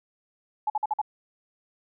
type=tone bursts; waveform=sine; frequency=852 Hz; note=G#5; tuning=44 cents sharp; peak=-22 dBFS; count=5; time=0.67-1.016 s; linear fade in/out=5 ms; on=30 ms; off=49 ms; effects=none